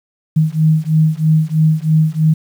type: beating tone pair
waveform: sine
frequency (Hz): 155.56 / 158.66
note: D#3 / D#3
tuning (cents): 0 / +34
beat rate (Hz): 3.1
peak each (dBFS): -13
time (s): 0.36-2.34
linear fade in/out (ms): 10
effects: 7-bit